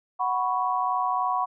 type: chord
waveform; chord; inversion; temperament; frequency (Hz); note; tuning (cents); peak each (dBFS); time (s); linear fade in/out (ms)
sine; F# suspended fourth; none; just; 740 / 986.7 / 1110; F#5 / B5 / C#6; 0 / -2 / +2; -27; 0.19-1.46; 20
effects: none